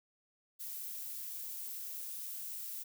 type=noise; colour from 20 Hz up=violet; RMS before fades=-43 dBFS; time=0.59-2.84 s; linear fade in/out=20 ms; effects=none